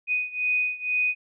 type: beating tone pair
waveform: sine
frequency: 2489 / 2491.1 Hz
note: D#7 / D#7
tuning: 0 / +1 cents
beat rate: 2.1 Hz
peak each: -25 / -27 dBFS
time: 0.07-1.15 s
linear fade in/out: 50 ms
effects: none

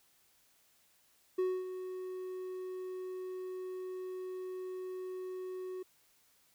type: tone with ADSR envelope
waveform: triangle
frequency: 370 Hz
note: F#4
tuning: in tune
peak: -26 dBFS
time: 1.38-5.83 s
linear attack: 10 ms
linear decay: 250 ms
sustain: -11 dB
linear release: 8 ms
effects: white hiss -69 dBFS RMS until 6.54 s

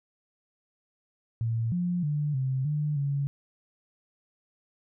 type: tone with pitch steps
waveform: sine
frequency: 114.4 / 176.8 / 148 / 131.8 / 149.3 / 140.8 Hz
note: A#2 / F3 / D3 / C3 / D3 / C#3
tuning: -32 / +22 / +14 / +13 / +29 / +27 cents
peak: -25 dBFS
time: 1.41-3.27 s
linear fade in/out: 0 ms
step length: 310 ms
effects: none

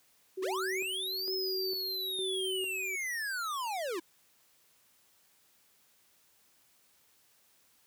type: tone with tremolo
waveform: sine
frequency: 377.6 Hz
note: F#4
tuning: 35 cents sharp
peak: -34 dBFS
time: 0.37-2.96 s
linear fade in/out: 10 ms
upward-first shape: square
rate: 1.1 Hz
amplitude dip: 65%
type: linear two-way sweep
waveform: square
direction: up then down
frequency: 311.1 to 5220 to 311.1 Hz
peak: -34 dBFS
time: 0.42-4 s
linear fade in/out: 10 ms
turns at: 1.33 s
effects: white hiss -67 dBFS RMS until 7.86 s + high-pass 60 Hz 12 dB/octave

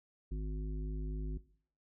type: harmonic tone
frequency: 51.91 Hz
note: G#1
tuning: in tune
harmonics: 1 / 3 / 5 / 7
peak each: -35 / -45 / -49 / -52 dBFS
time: 0.31-1.38 s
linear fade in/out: 10 ms
effects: noise-tail reverb RT60 0.5 s tail -17 dB re dry

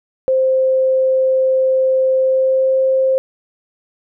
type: tone with pitch glide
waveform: sine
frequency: 523.3 to 527.2 Hz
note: C5 to C5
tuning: 0 to +13 cents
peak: -11 dBFS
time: 0.28-3.18 s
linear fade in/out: 0 ms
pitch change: +13 cents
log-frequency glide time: 2.19-2.77 s
effects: none

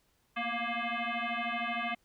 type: tone with frequency modulation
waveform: sine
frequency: 698.5 Hz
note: F5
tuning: in tune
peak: -31 dBFS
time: 0.36-1.95 s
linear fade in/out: 10 ms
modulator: 470 Hz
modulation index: 4.5
effects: pink hiss -72 dBFS RMS until 2.04 s

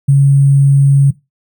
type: tone with sample-and-hold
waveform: sine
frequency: 138.8 Hz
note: C#3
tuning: 3 cents sharp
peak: -4 dBFS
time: 0.08-1.11 s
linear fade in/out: 10 ms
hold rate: 8820 Hz
effects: noise-tail reverb RT60 0.2 s tail -18 dB re dry

